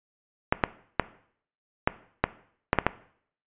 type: clicks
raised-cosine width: 0.5 ms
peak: -4 dBFS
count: 8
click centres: 0.525 / 0.638 / 0.997 / 1.875 / 2.24 / 2.731 / 2.787 / 2.866 s
effects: noise-tail reverb RT60 0.6 s tail -17 dB re dry + resampled to 8000 Hz